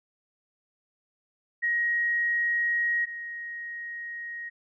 sine tone pair in turn, 1888 / 1880.2 Hz, A#6 / A#6, +22 / +14 cents, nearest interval unison, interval 8 cents, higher first, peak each -23 / -34 dBFS, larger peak first, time 1.62-3.06 / 3.06-4.5 s, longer neither, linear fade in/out 20 ms, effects none

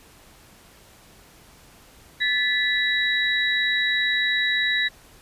sine tone cluster, 1737 / 1980 / 3874 Hz, A6 / B6 / B7, -23 / +4 / -34 cents, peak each -24 dBFS, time 2.2-4.89 s, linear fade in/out 20 ms, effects pink hiss -51 dBFS RMS until 5.21 s + resampled to 32000 Hz

